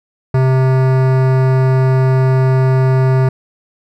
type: tone with hard clipping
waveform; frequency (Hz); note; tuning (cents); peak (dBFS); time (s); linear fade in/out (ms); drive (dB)
sine; 130.81; C3; 0; -11; 0.34-3.29; 5; 18
effects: none